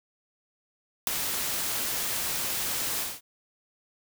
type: noise with ADSR envelope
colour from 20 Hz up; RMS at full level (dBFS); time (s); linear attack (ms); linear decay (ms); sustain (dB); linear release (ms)
white; -19; 1.07-3.21; 3; 4; -11; 210
effects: none